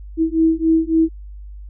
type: beating tone pair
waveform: sine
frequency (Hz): 322.1 / 325.7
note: E4 / E4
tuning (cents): -40 / -21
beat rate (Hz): 3.6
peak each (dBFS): -16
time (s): 0.17-1.09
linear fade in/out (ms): 50
effects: added 50 Hz sine -32 dBFS peak until 1.69 s